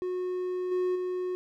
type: tone with level steps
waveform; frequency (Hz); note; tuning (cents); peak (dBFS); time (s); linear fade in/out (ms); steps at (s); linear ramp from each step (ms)
triangle; 364.5; F#4; -26; -27 / -23 / -27; 0.02-1.35; 0; 0.71 / 0.95; 10
effects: none